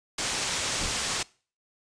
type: low-pass noise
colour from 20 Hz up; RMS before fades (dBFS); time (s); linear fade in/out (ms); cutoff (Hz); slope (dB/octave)
white; -30; 0.18-1.23; 5; 8000; 24
type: noise with exponential decay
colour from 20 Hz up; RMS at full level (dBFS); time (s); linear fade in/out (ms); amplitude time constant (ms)
brown; -29; 0.81-1.13; 5; 69
effects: noise-tail reverb RT60 0.4 s tail -23 dB re dry + resampled to 22050 Hz